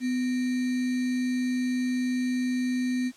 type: tone with sample-and-hold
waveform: sine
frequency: 251.6 Hz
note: B3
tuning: 32 cents sharp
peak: -24 dBFS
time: 0-3.12 s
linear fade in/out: 50 ms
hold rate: 2100 Hz
effects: white hiss -54 dBFS RMS until 3.16 s + low-pass 8000 Hz 12 dB/octave